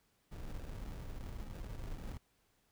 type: noise with sample-and-hold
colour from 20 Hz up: brown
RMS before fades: -44 dBFS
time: 0.31-2.18 s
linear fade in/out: 10 ms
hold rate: 1050 Hz
effects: pink hiss -75 dBFS RMS until 2.71 s